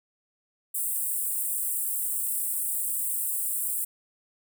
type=high-pass noise; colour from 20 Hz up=pink; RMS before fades=-29 dBFS; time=0.74-3.85 s; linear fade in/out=10 ms; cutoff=8000 Hz; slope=96 dB/octave; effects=none